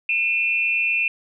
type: tone pair together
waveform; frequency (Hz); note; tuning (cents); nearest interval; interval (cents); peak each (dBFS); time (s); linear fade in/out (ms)
sine; 2440 / 2668; D#7 / E7; -34 / +20; major second; 154; -21; 0.09-1.08; 2
effects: none